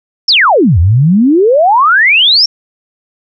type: exponential two-way sweep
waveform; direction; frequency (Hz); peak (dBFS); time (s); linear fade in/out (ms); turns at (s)
sine; down then up; 5630 to 79.1 to 5630; -4; 0.28-2.46; 5; 0.79
effects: none